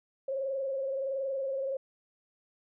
sine tone with frequency modulation, 540 Hz, C#5, 45 cents flat, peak -30 dBFS, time 0.28-1.77 s, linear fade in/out 5 ms, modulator 21.4 Hz, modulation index 0.73, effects none

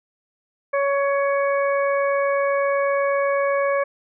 harmonic tone, 559 Hz, C#5, 14 cents sharp, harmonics 1 / 2 / 3 / 4, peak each -19 / -25 / -29 / -31 dBFS, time 0.73-3.84 s, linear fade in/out 10 ms, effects none

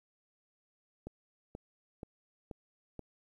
click train, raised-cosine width 2 ms, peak -29 dBFS, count 5, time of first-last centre 1.07-2.993 s, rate 2.08 Hz, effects 11-bit

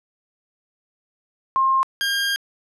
sine / 20% pulse tone pair in turn, 1064 / 1610.1 Hz, C6 / G6, +29 / +46 cents, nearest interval perfect fifth, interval 717 cents, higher second, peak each -15 dBFS, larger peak neither, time 1.56-1.83 / 2.01-2.36 s, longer second, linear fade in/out 0 ms, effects low-pass 11000 Hz 12 dB/octave

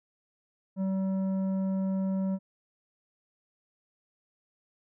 sine tone with tanh clipping, 191.2 Hz, G3, 43 cents flat, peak -28 dBFS, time 0.76-2.39 s, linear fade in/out 50 ms, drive 9 dB, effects none

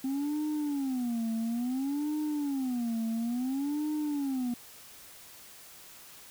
sine tone with vibrato, 261.6 Hz, C4, in tune, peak -26 dBFS, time 0.04-4.54 s, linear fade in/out 5 ms, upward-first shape sine, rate 0.58 Hz, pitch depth 260 cents each way, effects tanh soft clip ceiling -28 dBFS + white hiss -51 dBFS RMS until 6.3 s

